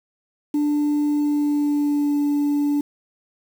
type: tone with pitch glide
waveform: sine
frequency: 294.6 to 290 Hz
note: D4 to D4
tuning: +6 to -22 cents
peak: -15 dBFS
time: 0.54-2.81 s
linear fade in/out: 5 ms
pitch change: -28 cents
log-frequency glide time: 1.08-2.19 s
effects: tanh soft clip ceiling -16 dBFS + 7-bit

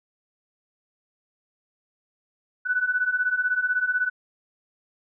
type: beating tone pair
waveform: sine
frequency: 1480 / 1496 Hz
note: F#6 / F#6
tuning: 0 / +19 cents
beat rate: 16 Hz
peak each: -26 / -23 dBFS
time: 2.65-4.1 s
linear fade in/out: 20 ms
effects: none

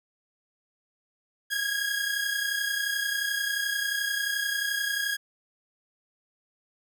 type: tone pair together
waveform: sawtooth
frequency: 1629.8 / 1661.2 Hz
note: G#6 / G#6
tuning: -33 / 0 cents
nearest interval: unison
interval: 33 cents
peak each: -26 dBFS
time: 1.5-5.17 s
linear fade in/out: 20 ms
effects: none

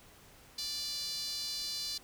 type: tone with high-pass filter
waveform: sawtooth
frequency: 587.3 Hz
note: D5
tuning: in tune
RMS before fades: -38 dBFS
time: 0.58-1.98 s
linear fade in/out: 5 ms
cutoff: 4400 Hz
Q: 6.3
effects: pink hiss -58 dBFS RMS until 2.03 s

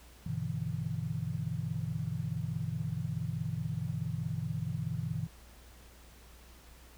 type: chord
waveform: sine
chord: E minor seventh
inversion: first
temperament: just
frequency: 98.89 / 123.61 / 148.33 / 164.81 Hz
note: G2 / B2 / D3 / E3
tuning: +16 / +2 / +18 / 0 cents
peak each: -40 / -37 / -39 / -37 dBFS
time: 0.26-5.27 s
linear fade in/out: 5 ms
effects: added 60 Hz sine -55 dBFS peak until 6.97 s + pink hiss -58 dBFS RMS until 6.97 s

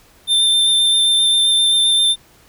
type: tone with vibrato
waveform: square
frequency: 3579 Hz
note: A7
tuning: 29 cents sharp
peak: -12 dBFS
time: 0.27-2.16 s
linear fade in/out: 50 ms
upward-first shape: sine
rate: 7.6 Hz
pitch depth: 12 cents each way
effects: pink hiss -50 dBFS RMS until 2.48 s

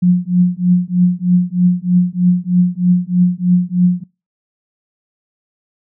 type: tone with tremolo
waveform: sine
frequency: 178.9 Hz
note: F3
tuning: 42 cents sharp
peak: -5 dBFS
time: 0.02-4.04 s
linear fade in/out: 10 ms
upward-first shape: triangle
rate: 3.2 Hz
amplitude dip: 100%
effects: noise-tail reverb RT60 0.3 s tail -24 dB re dry

